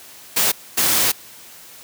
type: noise bursts at uneven times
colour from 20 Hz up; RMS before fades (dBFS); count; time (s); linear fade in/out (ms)
white; -17; 2; 0.36-0.52 / 0.77-1.12; 10
effects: white hiss -42 dBFS RMS until 1.83 s + high-pass 80 Hz 12 dB/octave